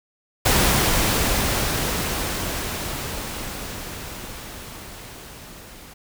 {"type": "noise with level ramp", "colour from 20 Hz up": "pink", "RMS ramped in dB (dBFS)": [-17, -43], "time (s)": [0.45, 5.94], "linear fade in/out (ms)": 10, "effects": []}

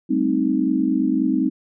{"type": "chord", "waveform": "sine", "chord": "A half-diminished seventh", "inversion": "third", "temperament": "equal", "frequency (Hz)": [196, 220, 261.6, 311.1], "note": ["G3", "A3", "C4", "Eb4"], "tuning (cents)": [0, 0, 0, 0], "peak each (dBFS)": [-25, -26, -20, -21], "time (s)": [0.09, 1.5], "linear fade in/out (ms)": 20, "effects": []}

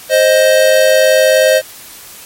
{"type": "tone pair together", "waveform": "square", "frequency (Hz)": [524.7, 624], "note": ["C5", "D#5"], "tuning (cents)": [5, 5], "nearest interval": "minor third", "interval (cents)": 300, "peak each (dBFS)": -10, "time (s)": [0.09, 1.62], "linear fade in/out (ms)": 50, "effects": ["white hiss -34 dBFS RMS until 2.25 s", "MP3 64 kbps"]}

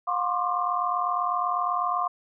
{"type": "tone cluster", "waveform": "sine", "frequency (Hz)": [715, 1043, 1083, 1191], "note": ["F5", "C6", "C#6", "D6"], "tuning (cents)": [41, -6, -41, 24], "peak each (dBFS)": -29, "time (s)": [0.07, 2.08], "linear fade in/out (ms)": 10, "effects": []}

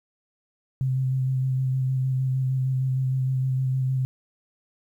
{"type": "tone with vibrato", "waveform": "sine", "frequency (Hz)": 130.81, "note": "C3", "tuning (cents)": 0, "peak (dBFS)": -21, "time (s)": [0.81, 4.05], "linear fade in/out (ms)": 0, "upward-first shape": "square", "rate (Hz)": 6.5, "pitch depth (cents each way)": 15, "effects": ["10-bit"]}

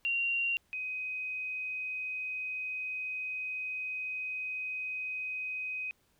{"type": "tone pair in turn", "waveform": "sine", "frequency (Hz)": [2762, 2514], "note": ["F7", "D#7"], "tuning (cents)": [-20, 17], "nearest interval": "major second", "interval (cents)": 163, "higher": "first", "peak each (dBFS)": [-28, -34], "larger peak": "first", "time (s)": [[0.05, 0.57], [0.73, 5.91]], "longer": "second", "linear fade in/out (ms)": 0, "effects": ["pink hiss -71 dBFS RMS until 6.19 s"]}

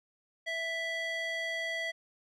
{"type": "tone with band-pass filter", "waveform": "square", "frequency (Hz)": 659.3, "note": "E5", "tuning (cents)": 0, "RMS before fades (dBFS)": -35, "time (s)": [0.46, 1.92], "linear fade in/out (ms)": 20, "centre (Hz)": 2300, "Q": 1.9, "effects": []}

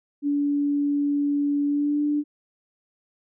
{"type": "tone with pitch glide", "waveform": "sine", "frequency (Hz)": [287.4, 294.3], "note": ["D4", "D4"], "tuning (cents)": [-37, 4], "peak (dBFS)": -20, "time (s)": [0.22, 2.24], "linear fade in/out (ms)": 50, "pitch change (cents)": 41, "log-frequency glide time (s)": [1.66, 2.02], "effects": []}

